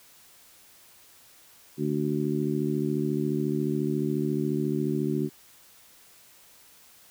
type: harmonic tone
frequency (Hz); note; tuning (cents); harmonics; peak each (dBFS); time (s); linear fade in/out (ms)
74.2; D2; +18; 2 / 3 / 4 / 5; -30 / -30 / -30 / -30; 1.77-5.3; 50
effects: white hiss -55 dBFS RMS until 7.1 s